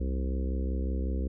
harmonic tone, 65.41 Hz, C2, in tune, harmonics 1 / 3 / 4 / 5 / 6 / 7 / 8, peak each -28 / -38 / -40 / -42 / -44 / -45 / -46 dBFS, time 0-1.28 s, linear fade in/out 10 ms, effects none

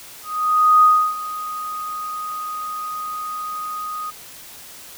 sine tone with ADSR envelope, 1244.5 Hz, D#6, in tune, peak -8 dBFS, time 0.23-4.11 s, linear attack 600 ms, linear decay 310 ms, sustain -17 dB, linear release 17 ms, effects white hiss -40 dBFS RMS until 4.97 s

